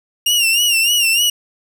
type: tone with vibrato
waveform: sawtooth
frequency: 2800 Hz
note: F7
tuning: 4 cents sharp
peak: -9 dBFS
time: 0.26-1.3 s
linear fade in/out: 5 ms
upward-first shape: sine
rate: 3.3 Hz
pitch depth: 87 cents each way
effects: none